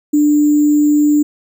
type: tone with sample-and-hold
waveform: sine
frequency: 296.2 Hz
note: D4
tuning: 15 cents sharp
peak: -8 dBFS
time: 0.13-1.23 s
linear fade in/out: 10 ms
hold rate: 7350 Hz
effects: none